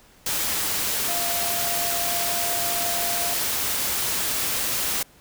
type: tone in noise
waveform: sine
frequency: 693 Hz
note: F5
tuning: 14 cents flat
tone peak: -30 dBFS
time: 1.08-3.34 s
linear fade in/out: 5 ms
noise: white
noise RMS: -25 dBFS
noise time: 0.26-5.03 s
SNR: -8 dB
effects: pink hiss -54 dBFS RMS until 5.2 s